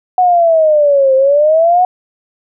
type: exponential two-way sweep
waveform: sine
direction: down then up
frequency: 740 to 523.3 to 740 Hz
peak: -6 dBFS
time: 0.18-1.85 s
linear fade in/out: 2 ms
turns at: 1.15 s
effects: none